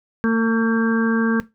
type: harmonic tone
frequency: 226.7 Hz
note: A#3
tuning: 48 cents flat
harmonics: 1 / 2 / 4 / 5 / 6 / 7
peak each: -16 / -23 / -33 / -29 / -34 / -26 dBFS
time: 0.24-1.4 s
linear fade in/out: 0 ms
effects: noise-tail reverb RT60 0.2 s tail -17 dB re dry